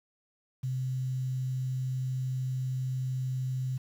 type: tone with quantisation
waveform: sine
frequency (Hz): 129.5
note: C3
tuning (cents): -17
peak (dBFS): -29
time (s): 0.63-3.78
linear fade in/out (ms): 10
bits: 9
effects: none